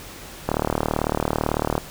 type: click train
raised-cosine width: 1 ms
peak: -6 dBFS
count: 50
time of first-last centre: 0.49-1.779 s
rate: 38 Hz
effects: pink hiss -39 dBFS RMS until 1.9 s